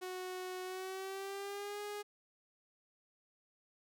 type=tone with pitch glide; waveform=sawtooth; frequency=368.3 to 413.4 Hz; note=F#4 to G#4; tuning=-8 to -8 cents; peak=-37 dBFS; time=0.01-2.03 s; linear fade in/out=20 ms; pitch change=+200 cents; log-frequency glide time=0.63-1.81 s; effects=none